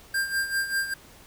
square tone with tremolo, 1592 Hz, G6, 26 cents sharp, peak -23 dBFS, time 0.14-0.94 s, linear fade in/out 5 ms, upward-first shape sine, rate 5.1 Hz, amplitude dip 70%, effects pink hiss -51 dBFS RMS until 1.26 s

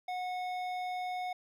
sine tone with hard clipping, 730 Hz, F#5, 24 cents flat, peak -36 dBFS, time 0.08-1.33 s, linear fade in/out 5 ms, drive 11 dB, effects none

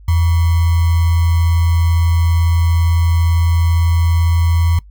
sine tone with sample-and-hold, 83.9 Hz, E2, 31 cents sharp, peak -10 dBFS, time 0.08-4.79 s, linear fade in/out 5 ms, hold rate 1050 Hz, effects noise-tail reverb RT60 0.1 s tail -21 dB re dry + added 50 Hz sine -37 dBFS peak until 4.9 s

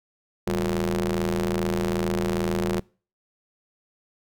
sawtooth ring-modulated tone, 82.41 Hz, E2, in tune, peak -16 dBFS, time 0.47-2.8 s, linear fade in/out 5 ms, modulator 275 Hz, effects noise-tail reverb RT60 0.4 s tail -26 dB re dry

